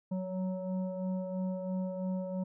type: tone with frequency modulation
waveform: sine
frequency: 185 Hz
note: F#3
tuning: in tune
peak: -32 dBFS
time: 0.11-2.44 s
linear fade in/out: 10 ms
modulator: 373 Hz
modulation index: 1
effects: none